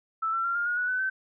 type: tone with pitch steps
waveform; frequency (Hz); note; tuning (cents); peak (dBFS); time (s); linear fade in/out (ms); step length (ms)
sine; 1318.5 / 1347.8 / 1377.7 / 1408.2 / 1439.5 / 1471.4 / 1504.1 / 1537.5; E6 / E6 / F6 / F6 / F#6 / F#6 / F#6 / G6; 0 / +38 / -24 / +14 / -48 / -10 / +28 / -34; -25; 0.22-1.1; 10; 110
effects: none